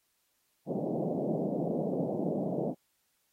pink band-pass noise, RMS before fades -32 dBFS, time 0.66-2.75 s, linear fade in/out 50 ms, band 150 to 690 Hz, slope 48 dB/octave, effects white hiss -75 dBFS RMS until 3.32 s + AAC 48 kbps

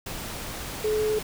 sine tone in noise, 429 Hz, A4, 44 cents flat, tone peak -22 dBFS, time 0.84-1.19 s, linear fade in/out 5 ms, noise pink, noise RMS -35 dBFS, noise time 0.06-1.23 s, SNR +10 dB, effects none

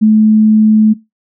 sine tone, 216.1 Hz, A3, 31 cents flat, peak -4 dBFS, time 0.01-0.94 s, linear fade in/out 20 ms, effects noise-tail reverb RT60 0.2 s tail -19 dB re dry

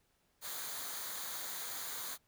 white noise with comb filter, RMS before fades -42 dBFS, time 0.41-2.18 s, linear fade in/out 50 ms, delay 0.37 ms, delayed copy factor -0.6, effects pink hiss -75 dBFS RMS until 2.27 s

